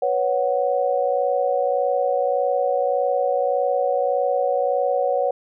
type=chord; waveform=sine; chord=B suspended second; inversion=none; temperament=just; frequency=493.9 / 555.6 / 740.8 Hz; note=B4 / C#5 / F#5; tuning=0 / +4 / +2 cents; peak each=-23 / -21 / -23 dBFS; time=0.02-5.31 s; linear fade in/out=5 ms; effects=none